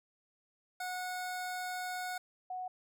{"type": "tone pair in turn", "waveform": ["25% pulse", "sine"], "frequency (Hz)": [731, 737.4], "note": ["F#5", "F#5"], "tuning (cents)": [-21, -6], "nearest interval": "unison", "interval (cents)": 15, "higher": "second", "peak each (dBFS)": [-33, -37], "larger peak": "first", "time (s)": [[0.8, 2.18], [2.5, 2.68]], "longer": "first", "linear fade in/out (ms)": 5, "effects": []}